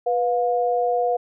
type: tone pair together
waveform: sine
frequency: 492 / 710 Hz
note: B4 / F5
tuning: -7 / +28 cents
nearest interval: tritone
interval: 635 cents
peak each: -21 dBFS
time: 0.06-1.17 s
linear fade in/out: 10 ms
effects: none